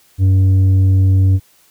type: tone with tanh clipping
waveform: sine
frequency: 95.2 Hz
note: F#2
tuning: 50 cents sharp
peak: -9 dBFS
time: 0.18-1.4 s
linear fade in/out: 50 ms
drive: 5 dB
effects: white hiss -52 dBFS RMS until 1.7 s